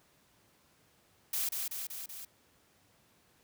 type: noise with echo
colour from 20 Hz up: blue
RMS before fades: -33 dBFS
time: 1.33-1.49 s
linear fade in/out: 5 ms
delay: 190 ms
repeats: 4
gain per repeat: -3 dB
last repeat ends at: 2.25 s
effects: pink hiss -67 dBFS RMS until 3.43 s + high-pass 80 Hz 12 dB/octave